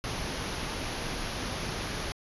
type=band-stop noise; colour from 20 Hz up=pink; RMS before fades=-34 dBFS; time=0.04-2.12 s; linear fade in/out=0 ms; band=6500 to 10000 Hz; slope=96 dB/octave; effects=resampled to 24000 Hz